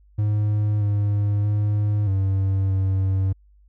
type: tone with pitch steps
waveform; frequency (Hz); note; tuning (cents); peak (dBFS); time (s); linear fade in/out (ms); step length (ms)
triangle; 105 / 102.7 / 104.2 / 96.6 / 95.7; G#2 / G#2 / G#2 / G2 / G2; +19 / -19 / +6 / -25 / -41; -16; 0.18-3.33; 10; 630
effects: added 50 Hz sine -51 dBFS peak until 3.68 s